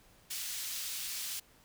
pink high-pass noise, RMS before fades -39 dBFS, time 0.3-1.4 s, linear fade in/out 10 ms, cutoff 3400 Hz, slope 12 dB/octave, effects pink hiss -63 dBFS RMS until 1.64 s

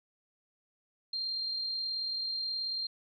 sine tone with amplitude modulation, 4186 Hz, C8, in tune, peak -31 dBFS, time 1.13-2.87 s, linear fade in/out 5 ms, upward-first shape sine, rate 38.5 Hz, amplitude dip 25%, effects none

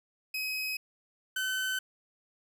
30% pulse tone pair in turn, 2536 / 1523.7 Hz, D#7 / G6, +32 / -50 cents, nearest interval major sixth, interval 882 cents, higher first, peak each -29 / -27 dBFS, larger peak second, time 0.34-0.77 / 1.36-1.79 s, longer neither, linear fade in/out 5 ms, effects none

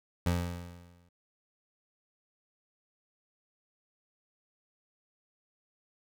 25% pulse tone with exponential decay, 87.31 Hz, F2, in tune, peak -21 dBFS, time 0.26-1.09 s, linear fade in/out 5 ms, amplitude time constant 180 ms, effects none

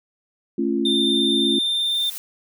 sine chord, A augmented, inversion none, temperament just, 220 / 275 / 343.8 Hz, A3 / C#4 / E#4, 0 / -14 / -27 cents, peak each -24 / -23 / -23 dBFS, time 0.58-1.59 s, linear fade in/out 5 ms
triangle tone with vibrato, 3594 Hz, A7, 36 cents sharp, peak -18 dBFS, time 0.85-2.1 s, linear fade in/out 5 ms, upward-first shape sine, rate 20 Hz, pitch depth 21 cents each way
blue noise with exponential growth, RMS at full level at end -31 dBFS, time 1.49-2.18 s, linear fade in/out 0 ms, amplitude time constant 150 ms
effects none

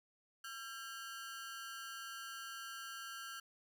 sawtooth ring-modulated tone, 1480 Hz, F#6, in tune, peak -39 dBFS, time 0.44-3.4 s, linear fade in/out 5 ms, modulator 121 Hz, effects none

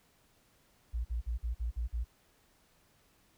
sine tone bursts, 58.27 Hz, A#1, in tune, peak -31 dBFS, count 7, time 0.93-2.046 s, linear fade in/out 20 ms, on 120 ms, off 46 ms, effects pink hiss -68 dBFS RMS until 3.37 s

